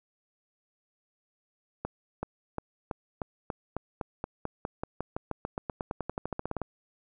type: accelerating click train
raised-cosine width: 1 ms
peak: -18 dBFS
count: 30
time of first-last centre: 1.85-6.617 s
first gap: 380 ms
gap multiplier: 0.93
effects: none